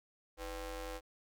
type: ring-modulated tone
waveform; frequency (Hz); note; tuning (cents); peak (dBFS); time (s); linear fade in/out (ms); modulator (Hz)
sawtooth; 273.7; C#4; -22; -34; 0.37-1.01; 50; 228
effects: none